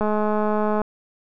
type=click train; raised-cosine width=1 ms; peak=-10 dBFS; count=172; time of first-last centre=0.01-0.817 s; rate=212 Hz; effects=none